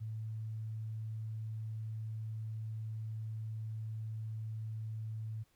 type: tone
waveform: sine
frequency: 110 Hz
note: A2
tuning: in tune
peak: -38 dBFS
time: 0-5.44 s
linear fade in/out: 20 ms
effects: pink hiss -73 dBFS RMS until 5.55 s